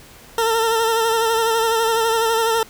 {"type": "tone with vibrato", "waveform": "20% pulse", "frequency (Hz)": 452.6, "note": "A4", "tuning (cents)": 49, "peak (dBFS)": -11, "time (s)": [0.38, 2.63], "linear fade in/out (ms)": 2, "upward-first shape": "sine", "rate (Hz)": 12, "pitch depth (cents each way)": 38, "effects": ["pink hiss -44 dBFS RMS until 2.69 s"]}